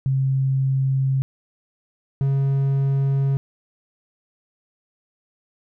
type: tone pair in turn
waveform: sine / triangle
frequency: 133.9 / 137.11 Hz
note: C3 / C#3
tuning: +40 / -19 cents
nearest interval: unison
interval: 41 cents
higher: second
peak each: -17 / -15 dBFS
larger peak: second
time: 0.06-1.22 / 2.21-3.37 s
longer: neither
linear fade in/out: 0 ms
effects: none